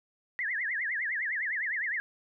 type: tone with vibrato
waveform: sine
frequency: 1866 Hz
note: A#6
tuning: 1 cent sharp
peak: -29 dBFS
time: 0.39-2 s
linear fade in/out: 0 ms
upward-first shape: triangle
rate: 9.8 Hz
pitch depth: 260 cents each way
effects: none